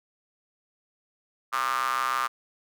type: tone with high-pass filter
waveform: square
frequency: 63.3 Hz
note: B1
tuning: 43 cents sharp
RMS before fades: -27 dBFS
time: 1.52-2.28 s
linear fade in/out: 20 ms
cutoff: 1200 Hz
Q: 7.1
effects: none

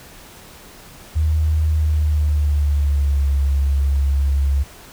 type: tone with pitch glide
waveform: sine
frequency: 77.78 to 69.29 Hz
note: D#2 to C#2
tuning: 0 to 0 cents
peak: -14 dBFS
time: 1.15-4.64 s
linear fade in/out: 20 ms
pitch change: -200 cents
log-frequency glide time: 1.72-3.31 s
effects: pink hiss -42 dBFS RMS until 4.92 s

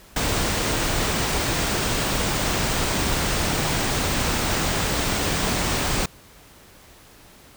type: band-stop noise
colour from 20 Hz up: pink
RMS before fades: -23 dBFS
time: 0.16-6.06 s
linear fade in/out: 5 ms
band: 9700 to 14000 Hz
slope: 96 dB/octave
effects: pink hiss -49 dBFS RMS until 7.56 s

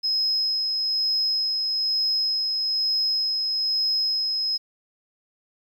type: tone with tremolo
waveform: sine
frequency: 5120 Hz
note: D#8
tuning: 49 cents sharp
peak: -19 dBFS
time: 0.03-4.58 s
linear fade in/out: 20 ms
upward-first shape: sine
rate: 1.1 Hz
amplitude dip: 30%
effects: tanh soft clip ceiling -15 dBFS + 9-bit

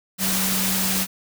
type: tone in noise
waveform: sine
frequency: 190 Hz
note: F#3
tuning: 46 cents sharp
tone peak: -26 dBFS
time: 0.18-1.07 s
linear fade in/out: 50 ms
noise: white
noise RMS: -23 dBFS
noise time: 0.18-1.07 s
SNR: -6 dB
effects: none

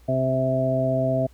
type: harmonic tone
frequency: 130.81 Hz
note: C3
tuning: in tune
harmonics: 1 / 2 / 3 / 4 / 5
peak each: -25 / -27 / -34 / -32 / -22 dBFS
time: 0.08-1.27 s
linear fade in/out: 10 ms
effects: added 60 Hz sine -49 dBFS peak until 1.33 s + pink hiss -60 dBFS RMS until 1.33 s

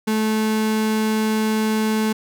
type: tone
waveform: 35% pulse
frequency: 217.5 Hz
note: A3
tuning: 20 cents flat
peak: -16 dBFS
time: 0.07-2.13 s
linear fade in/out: 10 ms
effects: none

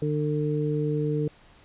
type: harmonic tone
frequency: 150 Hz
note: D3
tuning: 37 cents sharp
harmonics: 1 / 2 / 3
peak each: -26 / -30 / -28 dBFS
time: 0.02-1.28 s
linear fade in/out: 2 ms
effects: pink hiss -55 dBFS RMS until 1.64 s + resampled to 8000 Hz

